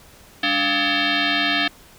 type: tone with frequency modulation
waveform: sine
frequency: 695 Hz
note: F5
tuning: 9 cents flat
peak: -17 dBFS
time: 0.43-1.68 s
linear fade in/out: 5 ms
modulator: 493 Hz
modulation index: 6.7
effects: pink hiss -48 dBFS RMS until 1.98 s